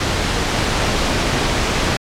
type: noise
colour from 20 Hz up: pink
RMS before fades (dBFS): -18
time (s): 0-1.97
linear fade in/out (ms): 5
effects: low-pass 6000 Hz 12 dB/octave + AAC 64 kbps